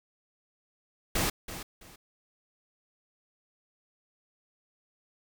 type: noise with echo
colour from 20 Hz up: pink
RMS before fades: -28 dBFS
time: 1.15-1.3 s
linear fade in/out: 5 ms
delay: 330 ms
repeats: 2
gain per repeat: -12 dB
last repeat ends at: 1.96 s
effects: none